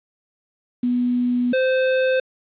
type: tone pair in turn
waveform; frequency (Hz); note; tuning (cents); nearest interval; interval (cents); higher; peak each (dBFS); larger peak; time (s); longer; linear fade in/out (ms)
sine / square; 245.5 / 518.8; B3 / C5; -10 / -15; octave + minor second; 1295; second; -17; neither; 0.83-1.53 / 1.53-2.2; first; 5
effects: resampled to 8000 Hz + 8-bit